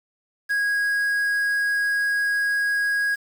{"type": "tone with quantisation", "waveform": "triangle", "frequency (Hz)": 1649, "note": "G#6", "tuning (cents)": -13, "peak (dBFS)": -18, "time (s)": [0.49, 3.16], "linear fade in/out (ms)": 20, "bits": 7, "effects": []}